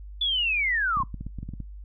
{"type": "linear sweep", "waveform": "sine", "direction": "down", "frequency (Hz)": [3488, 1014], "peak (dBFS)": -22, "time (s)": [0.21, 1.03], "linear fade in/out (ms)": 5}
{"type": "clicks", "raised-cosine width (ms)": 5, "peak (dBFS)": -23, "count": 11, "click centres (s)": [0.971, 1.003, 1.035, 1.143, 1.21, 1.266, 1.387, 1.43, 1.49, 1.537, 1.603]}
{"effects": ["noise-tail reverb RT60 0.2 s tail -24 dB re dry", "added 50 Hz sine -38 dBFS peak until 1.84 s"]}